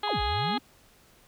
harmonic tone, 415.3 Hz, G#4, in tune, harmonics 1 / 2 / 3 / 4 / 5 / 6 / 7 / 8 / 9 / 10, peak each -37 / -29 / -35 / -40 / -41 / -44 / -43 / -36 / -43 / -38 dBFS, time 0.03-0.58 s, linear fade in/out 5 ms
sine exponential two-way sweep, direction down then up, 1174.7 to 51.91 to 282.1 Hz, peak -30 dBFS, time 0.07-0.59 s, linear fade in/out 10 ms, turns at 0.22 s
effects pink hiss -59 dBFS RMS until 1.27 s

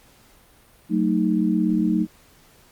sine chord, D# diminished, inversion first, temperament just, 186.68 / 224 / 311.1 Hz, F#3 / A3 / D#4, +16 / +31 / 0 cents, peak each -22 dBFS, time 0.89-2.07 s, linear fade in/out 50 ms, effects pink hiss -54 dBFS RMS until 2.71 s + Opus 48 kbps

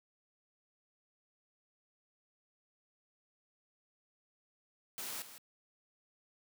white noise with echo, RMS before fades -42 dBFS, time 4.98-5.22 s, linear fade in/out 0 ms, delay 160 ms, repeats 1, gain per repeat -11 dB, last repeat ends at 5.38 s, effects high-pass 150 Hz 12 dB/octave

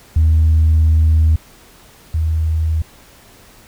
sine tone pair in turn, 79.2 / 79.75 Hz, D#2 / D#2, +31 / +43 cents, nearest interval unison, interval 12 cents, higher second, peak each -7 / -13 dBFS, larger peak first, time 0.16-1.36 / 2.14-2.82 s, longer first, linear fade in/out 5 ms, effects tanh soft clip ceiling -6 dBFS + pink hiss -45 dBFS RMS until 3.67 s

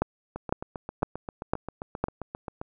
two click trains, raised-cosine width 1 ms, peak -20 / -9 dBFS, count 18 / 5, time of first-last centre 0.36-2.615 / 0.02-2.04 s, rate 7.54 / 1.98 Hz, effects none

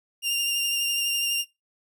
sawtooth tone with vibrato, 2794 Hz, F7, in tune, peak -20 dBFS, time 0.22-1.45 s, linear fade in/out 50 ms, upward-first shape sine, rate 12 Hz, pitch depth 16 cents each way, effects noise-tail reverb RT60 0.2 s tail -21 dB re dry

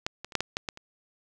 clicks, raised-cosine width 0.2 ms, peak -11 / -20 / -28 / -7 / -11 / -11 / -14 / -27 dBFS, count 8, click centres 0.065 / 0.246 / 0.322 / 0.353 / 0.406 / 0.569 / 0.688 / 0.774 s, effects none

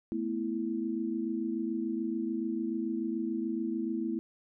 sine chord, A suspended second, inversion none, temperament equal, 220 / 246.9 / 329.6 Hz, A3 / B3 / E4, 0 / 0 / 0 cents, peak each -35 / -36 / -33 dBFS, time 0.12-4.19 s, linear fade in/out 0 ms, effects none

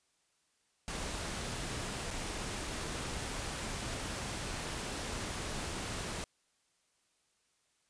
pink noise with dropouts, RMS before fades -39 dBFS, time 0.88-6.24 s, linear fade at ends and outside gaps 0 ms, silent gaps 2.105-2.11 s, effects white hiss -75 dBFS RMS until 7.89 s + resampled to 22050 Hz

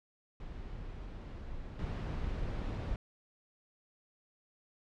brown noise with level steps, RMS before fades -44 / -36 dBFS, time 0.4-2.96 s, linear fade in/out 2 ms, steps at 1.79 s, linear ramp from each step 2 ms, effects low-pass 4000 Hz 12 dB/octave

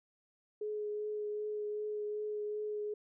sine tone with vibrato, 421.1 Hz, G#4, 24 cents sharp, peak -35 dBFS, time 0.61-2.94 s, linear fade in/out 5 ms, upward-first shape triangle, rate 2.6 Hz, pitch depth 15 cents each way, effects none

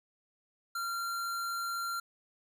square tone, 1378 Hz, F6, 24 cents flat, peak -34 dBFS, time 0.75-2 s, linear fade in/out 5 ms, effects none

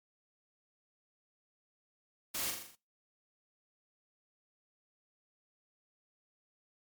white noise with echo, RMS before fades -37 dBFS, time 2.34-2.51 s, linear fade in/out 10 ms, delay 41 ms, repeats 6, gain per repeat -4 dB, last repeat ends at 2.756 s, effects noise-tail reverb RT60 0.3 s tail -24 dB re dry + MP3 96 kbps

